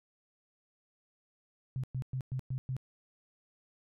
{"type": "tone bursts", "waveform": "sine", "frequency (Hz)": 130, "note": "C3", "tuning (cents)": -11, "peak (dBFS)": -32, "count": 6, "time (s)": [1.76, 2.766], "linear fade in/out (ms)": 0, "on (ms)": 76, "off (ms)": 110, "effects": []}